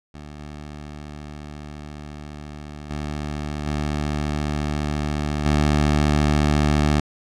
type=tone with level steps; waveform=15% pulse; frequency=74.4 Hz; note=D2; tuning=23 cents sharp; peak=-30 / -28 / -20 / -16 / -10 dBFS; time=0.14-7 s; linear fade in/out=5 ms; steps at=0.39 / 2.9 / 3.66 / 5.45 s; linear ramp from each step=10 ms; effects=low-pass 7000 Hz 12 dB/octave